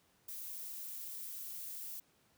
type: noise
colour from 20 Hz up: violet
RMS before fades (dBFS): -45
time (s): 0.28-2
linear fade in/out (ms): 5
effects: pink hiss -71 dBFS RMS until 2.37 s + high-pass 80 Hz 12 dB/octave